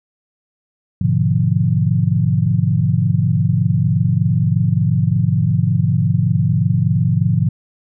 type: chord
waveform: sine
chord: G# diminished seventh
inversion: none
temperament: equal with one note detuned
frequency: 103.83 / 123.47 / 146.83 / 172.11 Hz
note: G#2 / B2 / D3 / F3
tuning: 0 / 0 / 0 / -25 cents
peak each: -18 dBFS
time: 1.01-7.49 s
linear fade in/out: 5 ms
effects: none